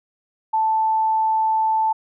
sine tone, 880 Hz, A5, in tune, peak -16 dBFS, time 0.53-1.93 s, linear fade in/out 10 ms, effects none

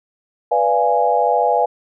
sine chord, B diminished seventh, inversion none, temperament equal with one note detuned, 493.9 / 587.3 / 688.4 / 830.6 Hz, B4 / D5 / F5 / Ab5, 0 / 0 / -25 / 0 cents, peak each -19 / -21 / -18 / -17 dBFS, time 0.51-1.66 s, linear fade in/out 10 ms, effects none

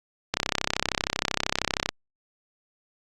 click train, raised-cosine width 0.2 ms, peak -5 dBFS, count 52, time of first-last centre 0.34-1.89 s, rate 32.9 Hz, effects Opus 48 kbps

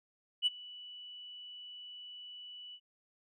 sine tone with ADSR envelope, 2960 Hz, F#7, in tune, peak -23 dBFS, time 0.42-2.8 s, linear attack 44 ms, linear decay 24 ms, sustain -23 dB, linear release 61 ms, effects tanh soft clip ceiling -22 dBFS

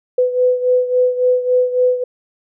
sine beating tone pair, 500 / 503.6 Hz, B4 / B4, +21 / +34 cents, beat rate 3.6 Hz, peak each -13 / -18 dBFS, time 0.18-2.04 s, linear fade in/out 5 ms, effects none

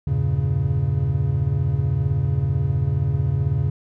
triangle chord, E diminished seventh, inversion none, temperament equal, 82.41 / 98 / 116.54 / 138.59 Hz, E2 / G2 / Bb2 / Db3, 0 / 0 / 0 / 0 cents, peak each -24 / -23 / -24 / -19 dBFS, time 0.07-3.7 s, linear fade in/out 5 ms, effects none

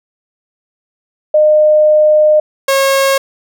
sine / sawtooth tone pair in turn, 610 / 544 Hz, D#5 / C#5, -34 / -33 cents, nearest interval major second, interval 199 cents, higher first, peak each -5 dBFS, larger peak neither, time 1.34-2.4 / 2.68-3.18 s, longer first, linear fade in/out 5 ms, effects none

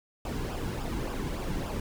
brown noise with flanger, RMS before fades -33 dBFS, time 0.25-1.8 s, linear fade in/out 2 ms, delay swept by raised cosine 0.48 to 1.68 ms, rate 3.5 Hz, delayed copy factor -0.6, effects none

